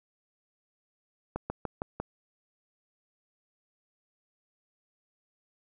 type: slowing click train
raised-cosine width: 1 ms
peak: -18 dBFS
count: 5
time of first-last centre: 1.36-2 s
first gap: 140 ms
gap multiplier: 1.09
effects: none